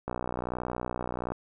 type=click train; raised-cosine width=1 ms; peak=-18 dBFS; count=77; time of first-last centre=0.08-1.32 s; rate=61.3 Hz; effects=none